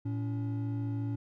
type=tone pair together; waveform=triangle; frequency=112.8 / 284.2 Hz; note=A2 / C#4; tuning=+44 / +43 cents; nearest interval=octave + major third; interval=1599 cents; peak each=-30 / -35 dBFS; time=0.05-1.16 s; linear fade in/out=10 ms; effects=none

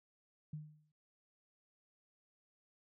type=tone with exponential decay; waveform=sine; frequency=152.2 Hz; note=D#3; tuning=38 cents flat; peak=-39 dBFS; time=0.53-0.92 s; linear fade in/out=5 ms; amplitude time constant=84 ms; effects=none

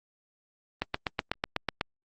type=click train; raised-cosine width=0.3 ms; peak=-11 dBFS; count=9; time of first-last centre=0.82-1.811 s; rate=8.07 Hz; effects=Opus 24 kbps

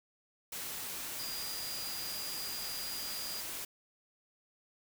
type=tone in noise; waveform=sine; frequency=4851 Hz; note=D#8; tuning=45 cents flat; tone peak=-41 dBFS; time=1.19-3.41 s; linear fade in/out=5 ms; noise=white; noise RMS=-41 dBFS; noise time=0.52-3.65 s; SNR=-3 dB; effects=none

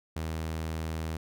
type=tone; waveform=sawtooth; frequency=80 Hz; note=D#2; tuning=49 cents sharp; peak=-28 dBFS; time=0.16-1.17 s; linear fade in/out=5 ms; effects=none

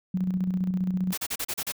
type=tone with tremolo; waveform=sine; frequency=184.4 Hz; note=F#3; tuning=6 cents flat; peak=-22 dBFS; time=0.14-1.13 s; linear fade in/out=5 ms; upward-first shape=square; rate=15 Hz; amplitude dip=45%
type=noise bursts; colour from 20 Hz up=white; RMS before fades=-30 dBFS; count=7; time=1.12-1.722 s; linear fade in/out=10 ms; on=56 ms; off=35 ms
effects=none

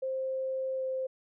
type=tone with pitch glide; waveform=sine; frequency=526 to 522.7 Hz; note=C5 to C5; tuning=+9 to -2 cents; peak=-30 dBFS; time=0.02-1.07 s; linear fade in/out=10 ms; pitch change=-11 cents; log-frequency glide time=0.75-0.83 s; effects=none

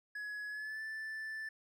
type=tone with pitch glide; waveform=triangle; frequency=1685 to 1759.6 Hz; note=G#6 to A6; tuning=+25 to 0 cents; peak=-38 dBFS; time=0.15-1.49 s; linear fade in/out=5 ms; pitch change=+75 cents; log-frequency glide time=0.49-0.81 s; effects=none

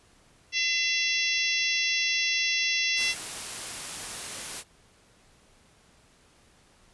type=harmonic tone; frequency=677 Hz; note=E5; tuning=46 cents sharp; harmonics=3 / 4 / 5 / 6 / 7 / 8 / 9; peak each=-30 / -28 / -32 / -35 / -36 / -33 / -35 dBFS; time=0.52-3.15 s; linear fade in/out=50 ms
type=noise; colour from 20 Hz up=white; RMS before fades=-36 dBFS; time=2.96-4.64 s; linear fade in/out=50 ms
effects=pink hiss -60 dBFS RMS until 6.93 s + resampled to 24000 Hz

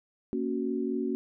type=chord; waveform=sine; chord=F# major; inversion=first; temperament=equal; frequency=233.1 / 277.2 / 370 Hz; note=A#3 / C#4 / F#4; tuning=0 / 0 / 0 cents; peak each=-32 dBFS; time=0.33-1.15 s; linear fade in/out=0 ms; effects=none

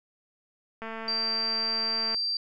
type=click train; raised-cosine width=0.5 ms; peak=-23 dBFS; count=298; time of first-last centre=0.82-2.146 s; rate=224 Hz
type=tone; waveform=sine; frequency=4699 Hz; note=D8; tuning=in tune; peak=-26 dBFS; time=1.08-2.37 s; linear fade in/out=2 ms
effects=none

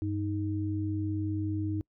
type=tone pair together; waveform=sine; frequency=98 / 312.6 Hz; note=G2 / D#4; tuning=0 / +8 cents; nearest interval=octave + minor sixth; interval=2008 cents; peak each=-31 / -32 dBFS; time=0.02-1.81 s; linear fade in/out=0 ms; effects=noise-tail reverb RT60 0.1 s tail -26 dB re dry

